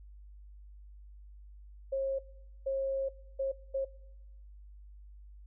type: tone bursts at uneven times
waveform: sine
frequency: 540 Hz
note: C#5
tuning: 45 cents flat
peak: -29 dBFS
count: 4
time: 1.92-2.19 / 2.66-3.09 / 3.39-3.52 / 3.74-3.85 s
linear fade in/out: 10 ms
effects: noise-tail reverb RT60 1.0 s tail -23 dB re dry + added 50 Hz sine -49 dBFS peak until 5.46 s